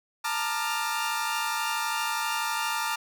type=chord; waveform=sawtooth; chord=Bb major seventh; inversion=third; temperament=equal with one note detuned; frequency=880 / 932.3 / 1194.5 / 1396.9 Hz; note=A5 / Bb5 / D6 / F6; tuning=0 / 0 / +29 / 0 cents; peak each=-29 dBFS; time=0.24-2.96 s; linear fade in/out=10 ms; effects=none